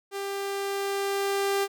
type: tone with level ramp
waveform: sawtooth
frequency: 396.4 Hz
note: G4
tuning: 19 cents sharp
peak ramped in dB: -27 to -19 dBFS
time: 0.11-1.68 s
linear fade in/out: 50 ms
effects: none